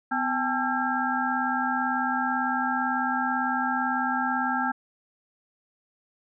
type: tone cluster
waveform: sine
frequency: 253.1 / 794 / 872 / 1347 / 1610 Hz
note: B3 / G5 / A5 / E6 / G6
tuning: +43 / +22 / -16 / +37 / +46 cents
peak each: -30 dBFS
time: 0.11-4.72 s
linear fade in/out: 10 ms
effects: none